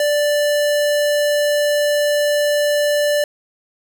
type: tone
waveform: square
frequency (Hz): 587.3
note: D5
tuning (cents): 0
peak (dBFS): -15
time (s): 0-3.24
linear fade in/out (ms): 2
effects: none